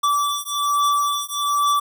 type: beating tone pair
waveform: square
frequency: 1158 / 1159.2 Hz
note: D6 / D6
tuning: -25 / -23 cents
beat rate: 1.2 Hz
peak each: -22 / -22 dBFS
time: 0.03-1.8 s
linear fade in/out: 10 ms
effects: none